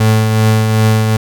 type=tone with tremolo; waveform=35% pulse; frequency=109.6 Hz; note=A2; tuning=6 cents flat; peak=-5 dBFS; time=0-1.17 s; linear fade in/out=5 ms; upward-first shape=triangle; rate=2.6 Hz; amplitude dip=40%; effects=none